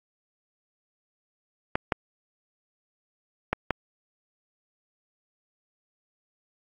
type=clicks; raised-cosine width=0.5 ms; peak=-8 dBFS; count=4; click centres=1.755 / 1.922 / 3.53 / 3.707 s; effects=AAC 48 kbps